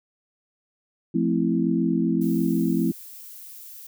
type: chord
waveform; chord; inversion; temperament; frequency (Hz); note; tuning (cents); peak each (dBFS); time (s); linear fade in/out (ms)
sine; F major seventh; none; equal; 174.61 / 220 / 261.6 / 329.6; F3 / A3 / C4 / E4; 0 / 0 / 0 / 0; -25; 1.14-2.92; 10
type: noise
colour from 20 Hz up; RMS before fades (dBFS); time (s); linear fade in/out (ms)
violet; -42; 2.21-3.87; 5
effects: none